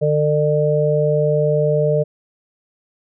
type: harmonic tone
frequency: 150 Hz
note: D3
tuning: 37 cents sharp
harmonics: 1 / 3 / 4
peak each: -18 / -18 / -18 dBFS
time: 0.01-2.04 s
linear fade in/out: 20 ms
effects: none